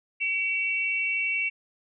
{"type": "tone pair together", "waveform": "sine", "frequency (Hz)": [2276, 2707], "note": ["C#7", "E7"], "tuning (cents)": [45, 45], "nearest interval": "minor third", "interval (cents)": 300, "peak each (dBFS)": [-27, -27], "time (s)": [0.2, 1.5], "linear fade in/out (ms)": 20, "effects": []}